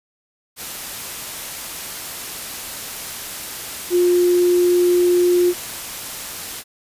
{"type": "tone in noise", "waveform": "sine", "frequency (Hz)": 354.4, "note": "F4", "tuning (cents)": 25, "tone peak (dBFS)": -12, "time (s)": [3.9, 5.54], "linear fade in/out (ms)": 50, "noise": "white", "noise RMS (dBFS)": -30, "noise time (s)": [0.56, 6.64], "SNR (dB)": 15, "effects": ["resampled to 32000 Hz"]}